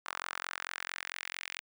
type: tone with high-pass filter sweep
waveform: sawtooth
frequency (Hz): 44.46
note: F1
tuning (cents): +32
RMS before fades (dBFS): -41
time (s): 0.05-1.61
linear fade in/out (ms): 20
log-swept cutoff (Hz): 1200 to 2300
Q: 2.2
effects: none